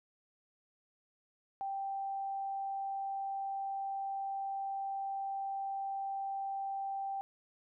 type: tone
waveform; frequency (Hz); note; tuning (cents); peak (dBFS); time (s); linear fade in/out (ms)
sine; 784; G5; 0; -35; 1.61-7.21; 0
effects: none